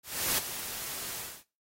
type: noise with ADSR envelope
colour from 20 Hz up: white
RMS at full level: -27 dBFS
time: 0.03-1.44 s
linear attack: 350 ms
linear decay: 12 ms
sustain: -11 dB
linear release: 260 ms
effects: noise-tail reverb RT60 0.3 s tail -20 dB re dry + AAC 48 kbps